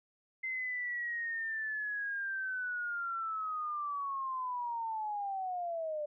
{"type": "linear sweep", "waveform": "sine", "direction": "down", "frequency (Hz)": [2074, 587.3], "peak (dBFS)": -34, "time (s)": [0.43, 6.06], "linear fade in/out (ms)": 10, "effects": []}